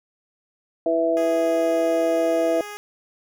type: harmonic tone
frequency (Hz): 164.81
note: E3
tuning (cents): 0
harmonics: 2 / 3 / 4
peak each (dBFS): -24 / -24 / -20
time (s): 0.86-2.61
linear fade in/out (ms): 2
type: tone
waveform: 10% pulse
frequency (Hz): 414.4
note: G#4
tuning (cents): -4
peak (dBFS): -25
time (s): 1.17-2.77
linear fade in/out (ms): 0
effects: none